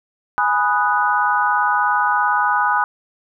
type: chord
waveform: sine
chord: G# minor seventh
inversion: none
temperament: equal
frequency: 830.6 / 987.8 / 1244.5 / 1480 Hz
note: G#5 / B5 / D#6 / F#6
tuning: 0 / 0 / 0 / 0 cents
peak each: -20 dBFS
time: 0.38-2.84 s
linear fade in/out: 0 ms
effects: none